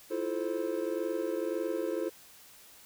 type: chord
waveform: triangle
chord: F major seventh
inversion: third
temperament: just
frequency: 327.4 / 349.2 / 436.5 / 523.8 Hz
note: E4 / F4 / A4 / C5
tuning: -12 / 0 / -14 / +2 cents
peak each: -34 dBFS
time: 0.1-2.1 s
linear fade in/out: 20 ms
effects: white hiss -55 dBFS RMS until 2.85 s